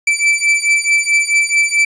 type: beating tone pair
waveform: 45% pulse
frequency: 2322 / 2326.6 Hz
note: D7 / D7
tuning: -20 / -17 cents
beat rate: 4.6 Hz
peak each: -14 dBFS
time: 0.07-1.85 s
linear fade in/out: 5 ms
effects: resampled to 22050 Hz + 8-bit